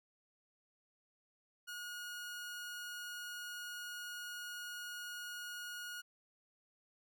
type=tone; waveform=sawtooth; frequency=1442 Hz; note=F#6; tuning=45 cents flat; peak=-40 dBFS; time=1.67-6.02 s; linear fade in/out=20 ms; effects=none